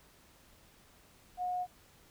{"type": "tone", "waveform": "sine", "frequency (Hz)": 724, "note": "F#5", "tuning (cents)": -38, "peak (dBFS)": -32, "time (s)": [1.37, 1.67], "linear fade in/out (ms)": 50, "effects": ["pink hiss -62 dBFS RMS until 2.1 s"]}